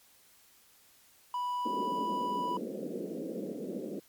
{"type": "tone", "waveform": "triangle", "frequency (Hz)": 985, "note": "B5", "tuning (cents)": -5, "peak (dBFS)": -29, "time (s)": [1.34, 2.57], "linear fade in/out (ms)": 2}
{"type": "band-pass noise", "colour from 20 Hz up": "pink", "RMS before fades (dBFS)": -38, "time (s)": [1.65, 4], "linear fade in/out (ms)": 10, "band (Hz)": [190, 540], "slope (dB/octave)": 48}
{"effects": ["white hiss -62 dBFS RMS until 4.08 s", "MP3 96 kbps"]}